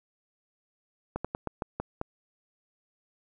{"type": "slowing click train", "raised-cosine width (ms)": 1, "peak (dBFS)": -17, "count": 7, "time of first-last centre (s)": [1.16, 2.014], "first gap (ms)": 86, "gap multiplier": 1.2, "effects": []}